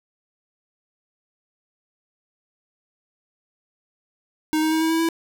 square tone with pitch steps, 311.1 / 314.7 / 318.4 / 322.1 / 325.8 / 329.6 Hz, D#4 / D#4 / D#4 / E4 / E4 / E4, 0 / +20 / +40 / -40 / -20 / 0 cents, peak -19 dBFS, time 4.53-5.088 s, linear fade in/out 0 ms, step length 93 ms, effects none

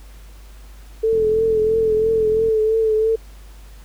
sine tone with vibrato, 440 Hz, A4, in tune, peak -14 dBFS, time 1.03-3.16 s, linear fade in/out 10 ms, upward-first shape triangle, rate 3 Hz, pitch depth 39 cents each way
click train, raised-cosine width 3 ms, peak -21 dBFS, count 59, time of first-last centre 1.13-2.485 s, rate 42.8 Hz
effects added 50 Hz sine -38 dBFS peak until 3.84 s + pink hiss -50 dBFS RMS until 3.84 s

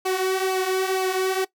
sawtooth tone with flanger, 376.6 Hz, F#4, 31 cents sharp, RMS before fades -23 dBFS, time 0.05-1.45 s, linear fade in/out 10 ms, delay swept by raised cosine 0.54 to 4.24 ms, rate 2.1 Hz, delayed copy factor -0.6, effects noise-tail reverb RT60 0.1 s tail -19 dB re dry

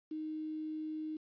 sine tone with quantisation, 311.1 Hz, D#4, in tune, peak -37 dBFS, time 0.11-1.17 s, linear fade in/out 5 ms, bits 10, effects resampled to 11025 Hz

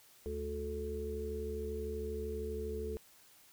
harmonic tone with a mistuned harmonic, 72.7 Hz, D2, 17 cents flat, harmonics 1 / 3 / 5 / 6, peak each -41 / -47 / -46 / -39 dBFS, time 0.26-2.97 s, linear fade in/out 0 ms, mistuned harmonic 1, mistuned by +44 cents, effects white hiss -62 dBFS RMS until 3.52 s

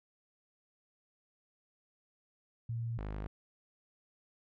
sine / sawtooth tone pair in turn, 115.9 / 51.54 Hz, A#2 / G#1, -10 / -12 cents, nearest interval octave + major second, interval 1402 cents, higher first, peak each -34 / -34 dBFS, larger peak neither, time 2.69-2.98 / 2.98-3.27 s, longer neither, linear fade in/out 5 ms, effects low-pass 2000 Hz 12 dB/octave

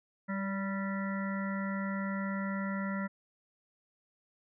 harmonic tone with a mistuned harmonic, 195.9 Hz, G3, 1 cent flat, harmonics 1 / 3 / 5 / 7 / 9 / 10, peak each -33 / -43 / -45 / -42 / -46 / -44 dBFS, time 0.28-3.08 s, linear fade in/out 20 ms, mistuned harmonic 3, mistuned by -23 cents, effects none

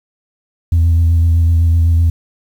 sine tone with vibrato, 83.3 Hz, E2, 19 cents sharp, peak -6 dBFS, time 0.72-2.1 s, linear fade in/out 5 ms, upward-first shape sine, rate 7.9 Hz, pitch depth 25 cents each way, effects tanh soft clip ceiling -6 dBFS + 7-bit

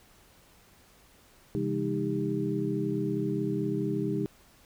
sine tone cluster, 133.9 / 166.6 / 203 / 312.8 / 397.4 Hz, C3 / E3 / G#3 / D#4 / G4, +40 / +19 / -39 / +9 / +24 cents, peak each -34 / -37 / -33 / -32 / -33 dBFS, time 1.55-4.26 s, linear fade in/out 0 ms, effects pink hiss -59 dBFS RMS until 4.65 s

